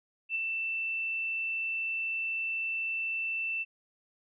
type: tone with ADSR envelope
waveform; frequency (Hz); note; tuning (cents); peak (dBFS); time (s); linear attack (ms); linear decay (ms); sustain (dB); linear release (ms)
sine; 2668; E7; +20; -27; 0.29-3.65; 60; 18; -3; 33
effects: none